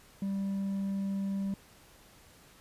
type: tone with hard clipping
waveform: sine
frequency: 196 Hz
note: G3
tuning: in tune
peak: -31 dBFS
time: 0.22-1.54 s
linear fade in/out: 2 ms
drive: 2 dB
effects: pink hiss -58 dBFS RMS until 2.6 s + resampled to 32000 Hz